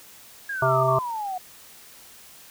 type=exponential sweep; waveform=sine; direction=down; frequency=1661.2 to 720 Hz; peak=-27 dBFS; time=0.49-1.38 s; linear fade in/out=5 ms
type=harmonic tone; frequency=130.81 Hz; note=C3; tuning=in tune; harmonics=1 / 3 / 5 / 7 / 9; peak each=-25 / -28 / -22 / -27 / -23 dBFS; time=0.62-0.99 s; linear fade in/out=5 ms
effects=white hiss -48 dBFS RMS until 2.5 s